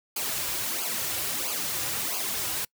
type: noise with flanger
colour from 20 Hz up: white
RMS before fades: -30 dBFS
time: 0.16-2.65 s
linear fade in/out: 5 ms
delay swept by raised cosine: 0.53 to 4.63 ms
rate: 1.5 Hz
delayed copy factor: -0.75
effects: noise-tail reverb RT60 0.1 s tail -26 dB re dry